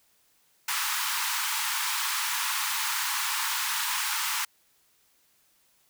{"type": "high-pass noise", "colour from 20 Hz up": "pink", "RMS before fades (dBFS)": -29, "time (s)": [0.68, 4.45], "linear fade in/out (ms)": 5, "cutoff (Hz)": 860, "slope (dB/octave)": 96, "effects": ["white hiss -66 dBFS RMS until 5.89 s"]}